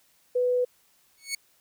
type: tone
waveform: sine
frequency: 496 Hz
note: B4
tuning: 7 cents sharp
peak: -21 dBFS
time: 0.35-0.65 s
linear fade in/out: 10 ms
type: tone with exponential growth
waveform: 15% pulse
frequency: 2217 Hz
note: C#7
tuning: in tune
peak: -19 dBFS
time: 1.17-1.35 s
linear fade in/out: 5 ms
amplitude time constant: 37 ms
effects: white hiss -64 dBFS RMS until 1.6 s